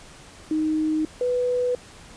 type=tone pair in turn; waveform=sine; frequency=311.1 / 494.8 Hz; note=D#4 / B4; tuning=0 / +3 cents; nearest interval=minor sixth; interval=803 cents; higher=second; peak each=-20 dBFS; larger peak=neither; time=0.51-1.05 / 1.21-1.75 s; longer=neither; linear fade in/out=2 ms; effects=pink hiss -46 dBFS RMS until 2.16 s + resampled to 22050 Hz